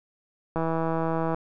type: click train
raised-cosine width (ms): 1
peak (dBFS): -14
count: 129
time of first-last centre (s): 0.56-1.345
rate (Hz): 163
effects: none